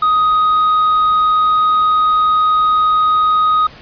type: tone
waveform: triangle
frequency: 1251 Hz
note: D#6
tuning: 9 cents sharp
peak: -8 dBFS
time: 0.02-3.67 s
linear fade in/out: 5 ms
effects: pink hiss -38 dBFS RMS until 3.81 s + resampled to 11025 Hz